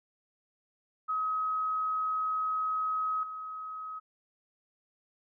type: tone with level steps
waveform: sine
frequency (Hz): 1271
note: D#6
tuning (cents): +36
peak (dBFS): -28 / -37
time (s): 1.08-4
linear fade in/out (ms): 20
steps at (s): 3.23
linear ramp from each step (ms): 2
effects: none